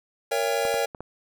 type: chord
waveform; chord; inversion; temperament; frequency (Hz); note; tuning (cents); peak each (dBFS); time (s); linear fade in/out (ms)
square; A# diminished seventh; none; just; 466.2 / 559.4 / 671.3 / 805.5; A#4 / C#5 / E5 / G5; 0 / +16 / +31 / +47; -28 / -28 / -32 / -30; 0.31-0.86; 10
type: clicks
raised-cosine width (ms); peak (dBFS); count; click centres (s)
1; -21 / -23 / -23 / -21; 4; 0.652 / 0.742 / 0.948 / 1.006
effects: none